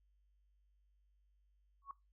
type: tone with exponential growth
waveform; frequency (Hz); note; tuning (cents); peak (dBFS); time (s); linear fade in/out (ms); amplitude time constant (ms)
sine; 1108.7; C#6; 0; -40; 1.82-1.91; 2; 19
effects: noise-tail reverb RT60 0.2 s tail -19 dB re dry + added 50 Hz sine -70 dBFS peak until 2.12 s